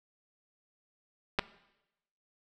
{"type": "clicks", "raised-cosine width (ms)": 0.3, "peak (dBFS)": -11, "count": 2, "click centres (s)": [1.388, 1.393], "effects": ["noise-tail reverb RT60 0.9 s tail -18 dB re dry"]}